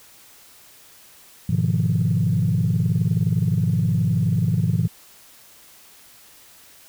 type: chord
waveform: sine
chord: F half-diminished seventh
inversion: first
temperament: equal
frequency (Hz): 103.83 / 123.47 / 155.56 / 174.61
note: Ab2 / Cb3 / Eb3 / F3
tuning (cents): 0 / 0 / 0 / 0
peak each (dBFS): -22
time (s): 1.49-4.88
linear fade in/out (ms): 5
effects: tanh soft clip ceiling -10 dBFS + white hiss -49 dBFS RMS until 6.88 s